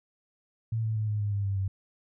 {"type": "tone with pitch steps", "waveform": "sine", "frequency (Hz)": [112.8, 110.29, 107.83, 105.43, 103.08, 100.78, 98.54, 96.34], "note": ["A2", "A2", "A2", "G#2", "G#2", "G2", "G2", "G2"], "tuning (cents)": [44, 5, -34, 27, -12, 48, 10, -30], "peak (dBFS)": -26, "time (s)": [0.72, 1.68], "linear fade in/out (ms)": 5, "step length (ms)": 120, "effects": []}